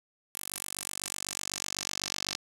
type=tone with band-pass filter sweep; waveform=10% pulse; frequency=48 Hz; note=G1; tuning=36 cents flat; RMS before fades=-38 dBFS; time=0.35-2.37 s; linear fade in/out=0 ms; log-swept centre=11000 to 5000 Hz; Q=2; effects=9-bit